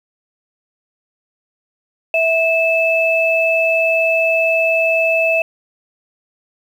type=tone pair together; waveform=sine; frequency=653.9 / 2619 Hz; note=E5 / E7; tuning=-14 / -12 cents; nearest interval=2 octaves; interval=2402 cents; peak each=-15 dBFS; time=2.14-5.42 s; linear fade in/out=2 ms; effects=7-bit